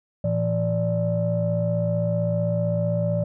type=tone cluster; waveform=sine; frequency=112.8 / 168.4 / 584 Hz; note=A2 / E3 / D5; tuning=+44 / +37 / -10 cents; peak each=-24 dBFS; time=0.24-3.24 s; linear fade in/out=5 ms; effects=tanh soft clip ceiling -13 dBFS